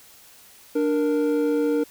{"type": "tone pair together", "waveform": "triangle", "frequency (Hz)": [294.4, 467.3], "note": ["D4", "A#4"], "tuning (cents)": [4, 4], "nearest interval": "minor sixth", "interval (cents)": 800, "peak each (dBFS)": -20, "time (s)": [0.75, 1.84], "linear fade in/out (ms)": 10, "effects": ["white hiss -50 dBFS RMS until 1.9 s"]}